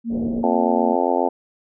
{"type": "tone with pitch glide", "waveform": "sine", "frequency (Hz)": [231.7, 234.1], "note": ["A#3", "A#3"], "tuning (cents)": [-10, 8], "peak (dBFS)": -21, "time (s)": [0.04, 0.97], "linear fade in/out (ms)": 50, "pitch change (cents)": 18, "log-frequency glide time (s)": [0.14, 0.36]}
{"type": "low-pass noise", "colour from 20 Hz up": "white", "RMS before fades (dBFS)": -30, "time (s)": [0.09, 0.45], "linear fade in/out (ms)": 50, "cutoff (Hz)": 600, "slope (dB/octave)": 48}
{"type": "harmonic tone", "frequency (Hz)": 87.6, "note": "F2", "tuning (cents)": 6, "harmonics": [3, 4, 5, 6, 7, 8, 9, 10], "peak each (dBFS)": [-25, -25, -25, -25, -25, -25, -25, -25], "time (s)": [0.43, 1.29], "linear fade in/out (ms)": 10}
{"effects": []}